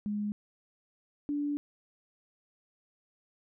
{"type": "tone pair in turn", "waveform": "sine", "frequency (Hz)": [207.7, 290.5], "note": ["G#3", "D4"], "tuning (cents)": [0, -19], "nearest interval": "tritone", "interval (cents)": 581, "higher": "second", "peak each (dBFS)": [-30, -29], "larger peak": "second", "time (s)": [[0.06, 0.32], [1.29, 1.57]], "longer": "second", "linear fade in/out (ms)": 0, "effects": []}